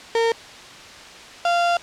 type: tone pair in turn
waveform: 35% pulse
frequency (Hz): 458.5 / 692.8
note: A#4 / F5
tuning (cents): -29 / -14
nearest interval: perfect fifth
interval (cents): 715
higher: second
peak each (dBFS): -15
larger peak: neither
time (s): 0.15-0.32 / 1.45-1.77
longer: second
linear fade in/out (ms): 2
effects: white hiss -40 dBFS RMS until 1.82 s + low-pass 5000 Hz 12 dB/octave